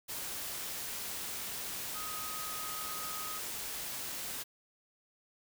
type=tone in noise; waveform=sine; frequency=1256 Hz; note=D#6; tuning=16 cents sharp; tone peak=-43 dBFS; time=1.94-3.4 s; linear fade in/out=20 ms; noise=white; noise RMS=-40 dBFS; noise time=0.08-4.44 s; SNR=-6 dB; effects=none